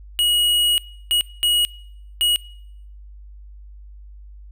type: tone bursts at uneven times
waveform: square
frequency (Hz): 2901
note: F#7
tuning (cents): -35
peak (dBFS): -16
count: 4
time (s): 0.19-0.78 / 1.11-1.21 / 1.43-1.65 / 2.21-2.36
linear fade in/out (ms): 0
effects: noise-tail reverb RT60 0.8 s tail -24 dB re dry + added 50 Hz sine -38 dBFS peak until 4.51 s